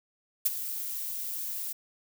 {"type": "noise with ADSR envelope", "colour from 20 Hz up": "violet", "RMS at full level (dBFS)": -22, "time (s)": [0.45, 1.73], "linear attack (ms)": 12, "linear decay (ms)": 25, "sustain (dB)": -13, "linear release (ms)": 9, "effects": []}